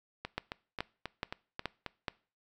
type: two click trains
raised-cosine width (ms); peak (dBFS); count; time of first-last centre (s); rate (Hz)
0.3; -21 / -17; 7 / 5; 0.25-1.863 / 0.38-2.082; 3.72 / 2.35
effects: noise-tail reverb RT60 0.4 s tail -22 dB re dry